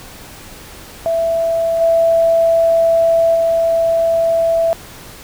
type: tone with level steps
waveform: sine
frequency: 663 Hz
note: E5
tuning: 10 cents sharp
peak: -13 / -9 / -11 dBFS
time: 1.06-4.73 s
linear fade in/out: 0 ms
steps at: 1.8 / 3.34 s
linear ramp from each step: 20 ms
effects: pink hiss -36 dBFS RMS until 5.23 s